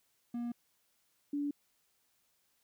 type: tone pair in turn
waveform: triangle / sine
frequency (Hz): 238.4 / 288.2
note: A#3 / D4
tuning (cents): +39 / -33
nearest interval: minor third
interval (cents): 328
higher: second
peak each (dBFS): -33 / -32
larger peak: second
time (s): 0.34-0.52 / 1.33-1.51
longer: neither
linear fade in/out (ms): 5
effects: white hiss -75 dBFS RMS until 2.63 s